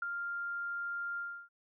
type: tone with ADSR envelope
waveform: sine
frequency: 1396.9 Hz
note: F6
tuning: in tune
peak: -30 dBFS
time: 0.02-1.49 s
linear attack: 5 ms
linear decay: 11 ms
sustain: -5 dB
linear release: 310 ms
effects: none